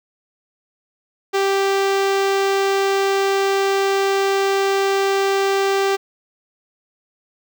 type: tone with notch filter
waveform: sawtooth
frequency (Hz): 392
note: G4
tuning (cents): 0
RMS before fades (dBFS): -18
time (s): 1.33-5.97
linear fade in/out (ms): 20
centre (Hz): 11000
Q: 0.73
effects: none